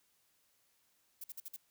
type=noise bursts; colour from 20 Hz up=violet; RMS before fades=-45 dBFS; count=5; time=1.21-1.564 s; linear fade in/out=5 ms; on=30 ms; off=51 ms; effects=white hiss -74 dBFS RMS until 1.7 s